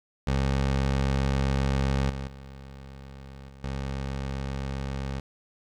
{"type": "tone with level steps", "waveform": "20% pulse", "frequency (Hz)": 67.6, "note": "C#2", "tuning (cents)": -43, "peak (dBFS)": [-18, -27, -37, -41, -25], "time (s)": [0.27, 5.2], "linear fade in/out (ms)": 5, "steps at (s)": [2.1, 2.27, 3.49, 3.64], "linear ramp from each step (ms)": 2, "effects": ["low-pass 6000 Hz 12 dB/octave", "10-bit"]}